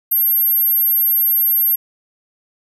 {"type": "tone", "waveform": "sine", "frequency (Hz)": 12610, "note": "G9", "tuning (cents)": 9, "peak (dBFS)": -12, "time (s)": [0.11, 1.76], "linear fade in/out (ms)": 10, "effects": []}